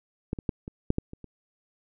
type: clicks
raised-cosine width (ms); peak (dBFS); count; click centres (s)
3; -15 / -22 / -13 / -24 / -9 / -13 / -27 / -29; 8; 0.331 / 0.388 / 0.492 / 0.679 / 0.904 / 0.984 / 1.134 / 1.243
effects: none